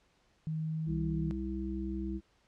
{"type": "tone with pitch glide", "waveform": "sine", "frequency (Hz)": [157.6, 159.25], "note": ["D#3", "D#3"], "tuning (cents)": [23, 41], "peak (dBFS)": -32, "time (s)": [0.47, 1.31], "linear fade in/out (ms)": 0, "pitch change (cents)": 18, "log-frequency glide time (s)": [0.61, 0.93]}
{"type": "harmonic tone", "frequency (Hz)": 65.41, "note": "C2", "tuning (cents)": 0, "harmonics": [1, 3, 5], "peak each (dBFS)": [-38, -38, -38], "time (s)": [0.86, 2.21], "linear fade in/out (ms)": 50}
{"effects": ["pink hiss -70 dBFS RMS until 2.47 s", "low-pass 6000 Hz 12 dB/octave"]}